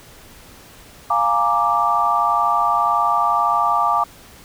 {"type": "chord", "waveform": "sine", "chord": "Bb dominant seventh", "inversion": "second", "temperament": "equal", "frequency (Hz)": [698.5, 830.6, 932.3, 1174.7], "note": ["F5", "Ab5", "Bb5", "D6"], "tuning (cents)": [0, 0, 0, 0], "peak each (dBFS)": [-22, -22, -22, -17], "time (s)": [1.1, 4.04], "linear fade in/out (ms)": 5, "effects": ["pink hiss -44 dBFS RMS until 4.44 s"]}